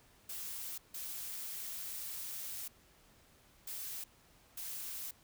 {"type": "noise bursts at uneven times", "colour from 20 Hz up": "blue", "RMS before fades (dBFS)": -43, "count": 4, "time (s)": [[0.29, 0.78], [0.94, 2.68], [3.67, 4.04], [4.57, 5.11]], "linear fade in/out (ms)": 5, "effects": ["pink hiss -65 dBFS RMS until 5.23 s"]}